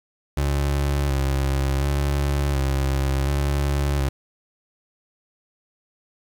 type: tone with vibrato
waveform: 30% pulse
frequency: 69.3 Hz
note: C#2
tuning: in tune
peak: -17 dBFS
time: 0.37-4.09 s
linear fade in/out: 5 ms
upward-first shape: square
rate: 0.69 Hz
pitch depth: 34 cents each way
effects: 8-bit